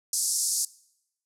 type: band-pass noise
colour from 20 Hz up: white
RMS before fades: -27 dBFS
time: 0.13-0.65 s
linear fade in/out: 2 ms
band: 4900 to 11000 Hz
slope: 48 dB/octave
effects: noise-tail reverb RT60 0.8 s tail -22 dB re dry